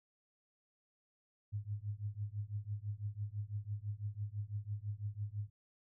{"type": "tone with tremolo", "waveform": "sine", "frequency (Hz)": 103.7, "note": "G#2", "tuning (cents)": -2, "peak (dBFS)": -34, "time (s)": [1.52, 5.5], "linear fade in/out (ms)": 20, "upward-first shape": "triangle", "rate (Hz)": 6, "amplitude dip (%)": 100, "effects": []}